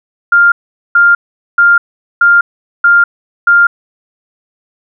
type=tone bursts; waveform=sine; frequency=1400 Hz; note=F6; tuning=4 cents sharp; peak=-3 dBFS; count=6; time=0.32-3.67 s; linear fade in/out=5 ms; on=200 ms; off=430 ms; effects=none